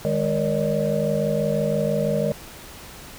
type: tone cluster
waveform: sine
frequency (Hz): 155.3 / 206.8 / 469 / 564 / 610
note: D#3 / G#3 / A#4 / C#5 / D#5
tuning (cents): -3 / -7 / +11 / +30 / -34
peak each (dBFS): -26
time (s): 0.05-2.32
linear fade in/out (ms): 0
effects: pink hiss -41 dBFS RMS until 3.18 s